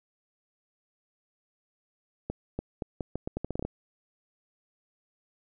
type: accelerating click train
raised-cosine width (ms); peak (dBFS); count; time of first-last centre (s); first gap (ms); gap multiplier
2; -18; 13; 2.3-3.65; 290; 0.8
effects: none